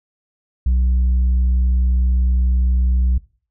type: tone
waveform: sine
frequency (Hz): 62.3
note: B1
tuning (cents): +16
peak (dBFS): -10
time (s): 0.66-3.18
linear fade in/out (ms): 5
effects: noise-tail reverb RT60 0.4 s tail -22 dB re dry + tanh soft clip ceiling -12 dBFS